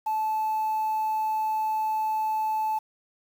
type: tone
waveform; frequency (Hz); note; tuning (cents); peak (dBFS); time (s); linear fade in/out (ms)
sine; 870; A5; -20; -22; 0.06-2.79; 10
effects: tanh soft clip ceiling -22 dBFS + 8-bit